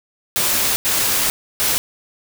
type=noise bursts at uneven times; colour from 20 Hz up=white; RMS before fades=-18 dBFS; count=3; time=0.36-0.76 / 0.85-1.3 / 1.6-1.78 s; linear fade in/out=0 ms; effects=none